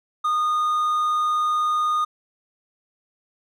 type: tone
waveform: triangle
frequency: 1228 Hz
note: D#6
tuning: 23 cents flat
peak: -17 dBFS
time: 0.24-2.05 s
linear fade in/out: 10 ms
effects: none